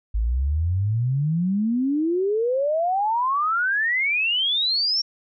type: exponential sweep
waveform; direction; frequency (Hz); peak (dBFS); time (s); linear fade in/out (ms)
sine; up; 51.5 to 5580; -19; 0.14-5.02; 10
effects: none